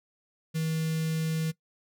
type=tone with notch filter; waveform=square; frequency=160 Hz; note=D#3; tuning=49 cents sharp; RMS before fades=-29 dBFS; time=0.54-1.52 s; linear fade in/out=20 ms; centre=850 Hz; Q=0.51; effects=noise-tail reverb RT60 0.1 s tail -20 dB re dry